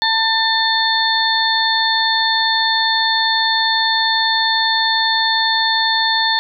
harmonic tone with a mistuned harmonic, 895 Hz, A5, 29 cents sharp, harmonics 1 / 2 / 4 / 5, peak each -19 / -19 / -19 / -19 dBFS, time 0.02-6.39 s, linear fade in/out 0 ms, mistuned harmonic 5, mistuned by -50 cents, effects none

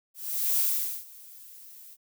violet noise with ADSR envelope, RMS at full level -24 dBFS, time 0.14-1.97 s, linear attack 450 ms, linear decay 450 ms, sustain -24 dB, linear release 43 ms, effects none

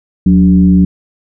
sine tone with frequency modulation, 182.8 Hz, F#3, 21 cents flat, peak -4 dBFS, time 0.26-0.85 s, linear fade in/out 5 ms, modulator 105 Hz, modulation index 0.67, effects none

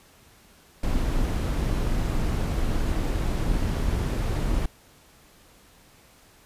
brown noise with amplitude modulation, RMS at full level -23 dBFS, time 0.83-4.66 s, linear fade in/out 5 ms, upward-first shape sine, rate 276 Hz, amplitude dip 35%, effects pink hiss -55 dBFS RMS until 6.45 s + resampled to 32000 Hz

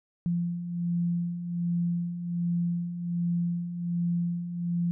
sine beating tone pair, 171.7 / 173 Hz, F3 / F3, -29 / -16 cents, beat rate 1.3 Hz, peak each -34 / -27 dBFS, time 0.26-4.91 s, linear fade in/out 0 ms, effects none

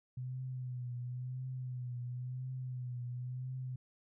sine tone with vibrato, 125.8 Hz, B2, 32 cents sharp, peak -38 dBFS, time 0.17-3.76 s, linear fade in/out 5 ms, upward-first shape triangle, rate 0.96 Hz, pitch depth 56 cents each way, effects none

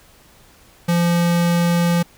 square tone, 172.1 Hz, F3, 25 cents flat, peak -15 dBFS, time 0.88-2.03 s, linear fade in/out 10 ms, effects pink hiss -50 dBFS RMS until 2.17 s

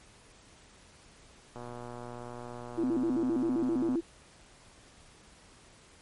click train, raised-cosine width 1 ms, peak -29 dBFS, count 291, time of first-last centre 1.56-3.957 s, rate 121 Hz
sine tone with vibrato, 292.3 Hz, D4, 8 cents flat, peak -26 dBFS, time 2.77-4.01 s, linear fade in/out 20 ms, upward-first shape square, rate 7.6 Hz, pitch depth 240 cents each way
effects pink hiss -57 dBFS RMS until 6.01 s + MP3 48 kbps

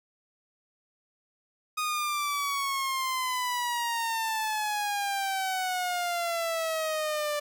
sawtooth exponential sweep, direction down, 1244.5 to 587.3 Hz, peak -24 dBFS, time 1.77-7.4 s, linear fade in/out 10 ms, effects none

